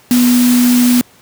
sine tone in noise, 245.4 Hz, B3, 11 cents flat, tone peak -7 dBFS, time 0.11-1.01 s, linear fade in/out 0 ms, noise white, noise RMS -19 dBFS, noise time 0.11-1.01 s, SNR +9 dB, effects pink hiss -46 dBFS RMS until 1.21 s + high-pass 100 Hz 12 dB/octave

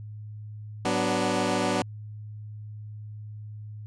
15% pulse chord, B minor, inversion second, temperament equal with one note detuned, 187.04 / 246.9 / 293.7 Hz, F#3 / B3 / D4, +19 / 0 / 0 cents, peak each -22 dBFS, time 0.85-1.82 s, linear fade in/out 2 ms, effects added 106 Hz sine -37 dBFS peak until 3.86 s + resampled to 22050 Hz

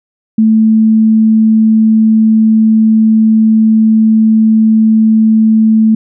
sine tone, 220 Hz, A3, in tune, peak -4 dBFS, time 0.38-5.95 s, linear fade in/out 5 ms, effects none

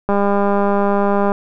click train, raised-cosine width 1 ms, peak -4 dBFS, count 248, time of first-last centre 0.09-1.319 s, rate 201 Hz, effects none

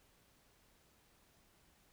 silence, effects pink hiss -70 dBFS RMS until 1.92 s

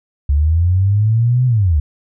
sine linear two-way sweep, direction up then down, 68.8 to 128.5 to 68.8 Hz, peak -10 dBFS, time 0.29-1.8 s, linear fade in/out 5 ms, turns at 1.46 s, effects none

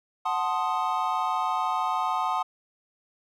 triangle chord, F# diminished seventh, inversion none, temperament equal, 740 / 880 / 1046.5 / 1244.5 Hz, F#5 / A5 / C6 / Eb6, 0 / 0 / 0 / 0 cents, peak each -28 dBFS, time 0.25-2.43 s, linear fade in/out 10 ms, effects none

